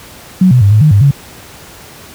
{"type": "tone with pitch steps", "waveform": "sine", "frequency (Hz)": [185.2, 125.1, 100.3, 107, 152.6, 101, 140.3], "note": ["F#3", "B2", "G2", "A2", "D#3", "G#2", "C#3"], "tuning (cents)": [2, 23, 40, -48, -33, -48, 21], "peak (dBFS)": -3, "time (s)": [0.41, 1.11], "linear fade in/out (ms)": 5, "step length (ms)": 100, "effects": ["pink hiss -34 dBFS RMS until 2.14 s", "high-pass 60 Hz 12 dB/octave"]}